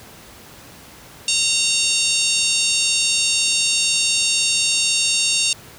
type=harmonic tone with a mistuned harmonic; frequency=922 Hz; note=A#5; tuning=19 cents flat; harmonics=3 / 4 / 5 / 6 / 7 / 8 / 9 / 10; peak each=-22 / -23 / -24 / -25 / -25 / -26 / -27 / -27 dBFS; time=1.28-5.53 s; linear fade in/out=2 ms; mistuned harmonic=5; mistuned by=-30 cents; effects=pink hiss -42 dBFS RMS until 5.78 s + high-pass 60 Hz 12 dB/octave